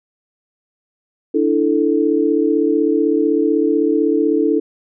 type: chord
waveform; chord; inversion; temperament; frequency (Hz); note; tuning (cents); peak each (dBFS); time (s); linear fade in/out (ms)
sine; D suspended second; none; equal; 293.7 / 329.6 / 440; D4 / E4 / A4; 0 / 0 / 0; -17; 1.34-4.6; 10
effects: none